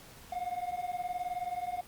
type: beating tone pair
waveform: triangle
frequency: 710 / 729 Hz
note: F5 / F#5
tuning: +28 / -26 cents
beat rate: 19 Hz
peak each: -34 / -35 dBFS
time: 0.32-1.81 s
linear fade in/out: 5 ms
effects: pink hiss -53 dBFS RMS until 1.87 s + Opus 48 kbps